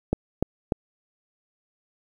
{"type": "click train", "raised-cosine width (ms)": 2, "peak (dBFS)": -8, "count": 3, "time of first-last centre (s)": [0.13, 0.722], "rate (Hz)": 3.38, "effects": ["8-bit"]}